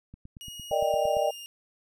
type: click train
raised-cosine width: 5 ms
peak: -32 dBFS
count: 10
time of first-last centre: 0.14-1.169 s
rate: 8.75 Hz
type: tone with pitch glide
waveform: sawtooth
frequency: 2880 to 2822 Hz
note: F#7 to F7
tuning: -47 to +17 cents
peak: -37 dBFS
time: 0.41-1.46 s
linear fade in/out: 0 ms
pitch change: -36 cents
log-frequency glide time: 0.7-0.95 s
type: chord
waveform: sine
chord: Eb major seventh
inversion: second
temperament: equal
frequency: 466.2 / 587.3 / 622.3 / 784 Hz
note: Bb4 / D5 / Eb5 / G5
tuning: 0 / 0 / 0 / 0 cents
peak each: -33 / -27 / -27 / -29 dBFS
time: 0.71-1.31 s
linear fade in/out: 10 ms
effects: none